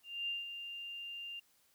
sine tone with ADSR envelope, 2794 Hz, F7, in tune, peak -34 dBFS, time 0.03-1.4 s, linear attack 250 ms, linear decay 170 ms, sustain -8 dB, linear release 10 ms, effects white hiss -71 dBFS RMS until 1.74 s

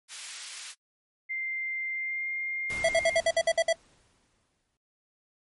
pink high-pass noise, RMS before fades -41 dBFS, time 0.08-0.75 s, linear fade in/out 50 ms, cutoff 2200 Hz, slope 12 dB/octave
sine tone with pitch glide, 2093 to 2115 Hz, C7 to C7, 0 to +18 cents, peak -30 dBFS, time 1.29-3.19 s, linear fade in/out 20 ms, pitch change +18 cents, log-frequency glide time 1.93-2.27 s
pink noise with exponential decay, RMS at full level -39 dBFS, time 2.7-4.77 s, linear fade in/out 1 ms, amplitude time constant 450 ms
square tone bursts, 660 Hz, E5, 2 cents sharp, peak -21 dBFS, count 9, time 2.84-3.729 s, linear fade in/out 5 ms, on 49 ms, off 56 ms
effects noise-tail reverb RT60 0.1 s tail -23 dB re dry + MP3 48 kbps

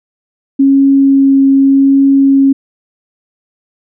sine tone with vibrato, 273.3 Hz, C#4, 24 cents flat, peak -4 dBFS, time 0.59-2.53 s, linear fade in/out 10 ms, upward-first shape triangle, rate 0.85 Hz, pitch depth 9 cents each way, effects none

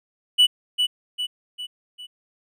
triangle tone with echo, 2960 Hz, F#7, in tune, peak -10 dBFS, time 0.38-0.47 s, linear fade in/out 20 ms, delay 400 ms, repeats 4, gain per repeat -6 dB, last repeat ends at 2.07 s, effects none

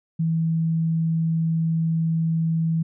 sine tone, 163 Hz, E3, 19 cents flat, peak -19 dBFS, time 0.19-2.83 s, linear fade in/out 10 ms, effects none

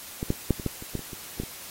clicks, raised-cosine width 3 ms, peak -16 / -10 / -7 / -22 / -13 / -27 / -16 / -26 / -26 / -16 / -24 dBFS, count 11, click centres 0.229 / 0.304 / 0.507 / 0.598 / 0.663 / 0.824 / 0.953 / 0.993 / 1.132 / 1.4 / 1.435 s, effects white hiss -42 dBFS RMS until 1.7 s + AAC 48 kbps

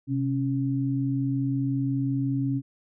sine tone pair together, 130 / 275.5 Hz, C3 / C#4, -11 / -11 cents, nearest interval octave + minor second, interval 1300 cents, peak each -26 dBFS, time 0.07-2.62 s, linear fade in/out 50 ms, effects none

